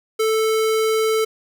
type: tone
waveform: square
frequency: 440 Hz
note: A4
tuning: in tune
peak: -17 dBFS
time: 0.19-1.25 s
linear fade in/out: 10 ms
effects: none